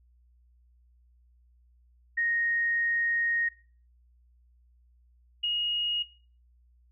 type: tone pair in turn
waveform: sine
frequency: 1864.7 / 2875 Hz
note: A#6 / F7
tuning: 0 / +50 cents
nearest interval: perfect fifth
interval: 750 cents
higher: second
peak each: -25 dBFS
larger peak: neither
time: 2.17-3.49 / 5.43-6.03 s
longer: first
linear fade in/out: 10 ms
effects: noise-tail reverb RT60 0.4 s tail -17 dB re dry + added 60 Hz sine -59 dBFS peak until 6.91 s